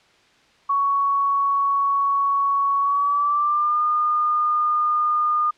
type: tone with pitch glide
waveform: sine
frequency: 1116 to 1217 Hz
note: C#6 to D#6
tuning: +11 to -39 cents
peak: -17 dBFS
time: 0.69-5.51 s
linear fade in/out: 10 ms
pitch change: +150 cents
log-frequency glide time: 2.8-3.83 s
effects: white hiss -56 dBFS RMS until 5.57 s + low-pass 4000 Hz 12 dB/octave